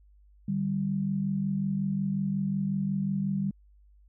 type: tone pair together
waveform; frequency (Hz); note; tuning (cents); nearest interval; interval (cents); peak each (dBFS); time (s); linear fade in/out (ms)
sine; 150.49 / 196; D3 / G3; +43 / 0; perfect fourth; 457; -32 / -27; 0.48-3.51; 5
effects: added 50 Hz sine -55 dBFS peak until 4.08 s